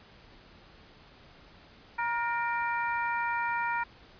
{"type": "harmonic tone with a mistuned harmonic", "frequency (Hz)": 472, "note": "A#4", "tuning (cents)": 22, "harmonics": [2, 3, 4, 5], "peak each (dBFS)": [-30, -34, -36, -38], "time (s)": [1.98, 3.84], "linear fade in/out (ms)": 10, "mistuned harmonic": 4, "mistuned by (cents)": -41, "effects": ["pink hiss -55 dBFS RMS until 4.19 s", "resampled to 11025 Hz"]}